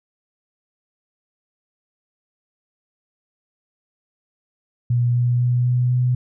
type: tone with pitch steps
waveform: sine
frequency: 121 / 121.98 / 122.97 / 123.97 / 124.98 Hz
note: B2 / B2 / B2 / B2 / B2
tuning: -35 / -21 / -7 / +7 / +21 cents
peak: -15 dBFS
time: 4.9-6.15 s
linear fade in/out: 5 ms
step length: 250 ms
effects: none